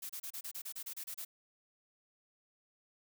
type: noise bursts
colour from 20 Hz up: blue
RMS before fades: -43 dBFS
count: 12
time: 0.02-1.25 s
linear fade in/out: 10 ms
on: 75 ms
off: 30 ms
effects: none

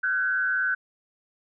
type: tone with frequency modulation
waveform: sine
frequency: 1520 Hz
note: F#6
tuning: 46 cents sharp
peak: -22 dBFS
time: 0.03-0.75 s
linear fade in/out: 10 ms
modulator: 116 Hz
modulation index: 0.74
effects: none

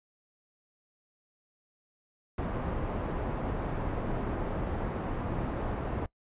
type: low-pass noise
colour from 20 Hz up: pink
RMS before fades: -33 dBFS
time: 2.38-6.06 s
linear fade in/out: 2 ms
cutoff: 1000 Hz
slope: 12 dB/octave
effects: noise-tail reverb RT60 0.1 s tail -22 dB re dry + resampled to 8000 Hz

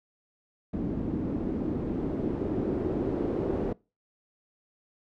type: noise with low-pass filter sweep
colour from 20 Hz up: white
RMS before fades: -30 dBFS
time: 0.73-3.73 s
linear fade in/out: 5 ms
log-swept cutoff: 260 to 390 Hz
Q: 2.2
effects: noise-tail reverb RT60 0.3 s tail -24 dB re dry

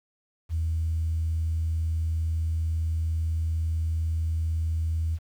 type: tone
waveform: sine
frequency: 81.1 Hz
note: E2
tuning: 28 cents flat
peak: -23 dBFS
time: 0.49-5.19 s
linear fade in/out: 50 ms
effects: tanh soft clip ceiling -19 dBFS + 9-bit

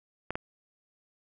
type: clicks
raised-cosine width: 0.5 ms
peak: -17 dBFS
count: 2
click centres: 0.306 / 0.355 s
effects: none

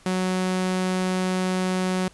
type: tone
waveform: sawtooth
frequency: 185 Hz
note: F#3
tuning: in tune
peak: -18 dBFS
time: 0.06-2.08 s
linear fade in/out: 2 ms
effects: pink hiss -53 dBFS RMS until 2.13 s + resampled to 24000 Hz

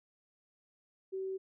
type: tone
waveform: sine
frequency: 381.7 Hz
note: G4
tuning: 46 cents flat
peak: -35 dBFS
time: 1.12-1.38 s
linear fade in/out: 20 ms
effects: none

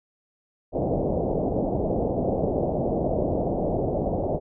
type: low-pass noise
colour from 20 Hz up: white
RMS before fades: -25 dBFS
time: 0.72-4.4 s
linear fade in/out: 50 ms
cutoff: 700 Hz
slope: 48 dB/octave
effects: none

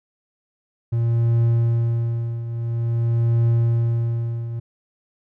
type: tone with tremolo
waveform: triangle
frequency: 116.54 Hz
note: A#2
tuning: in tune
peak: -12 dBFS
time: 0.92-4.6 s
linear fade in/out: 10 ms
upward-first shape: triangle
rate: 0.49 Hz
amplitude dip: 75%
effects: none

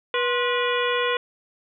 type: harmonic tone with a mistuned harmonic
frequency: 486.9 Hz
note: B4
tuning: 25 cents flat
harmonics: 1 / 2 / 3 / 4 / 5 / 6 / 7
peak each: -24 / -27 / -29 / -30 / -31 / -32 / -32 dBFS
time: 0.14-1.17 s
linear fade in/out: 2 ms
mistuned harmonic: 2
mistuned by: +130 cents
effects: none

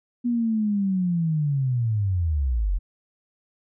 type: linear sweep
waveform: sine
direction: down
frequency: 244.5 to 40.28 Hz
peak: -20 dBFS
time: 0.24-2.79 s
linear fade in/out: 20 ms
effects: none

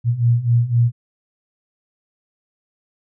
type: beating tone pair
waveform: sine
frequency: 116.54 / 120.44 Hz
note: A#2 / B2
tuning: 0 / -43 cents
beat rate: 3.9 Hz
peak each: -18 / -15 dBFS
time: 0.04-0.92 s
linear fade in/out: 50 ms
effects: none

